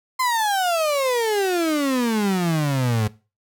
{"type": "exponential sweep", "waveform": "35% pulse", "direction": "down", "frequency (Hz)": [1046.5, 104.2], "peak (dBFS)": -17, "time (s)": [0.19, 3.08], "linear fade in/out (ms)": 10, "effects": ["noise-tail reverb RT60 0.3 s tail -19 dB re dry"]}